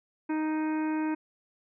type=harmonic tone; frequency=311.1 Hz; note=D#4; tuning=in tune; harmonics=1 / 2 / 3 / 4 / 5 / 6 / 7 / 8; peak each=-27 / -44 / -37 / -49 / -43 / -49 / -49 / -48 dBFS; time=0.29-1.15 s; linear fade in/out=10 ms; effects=none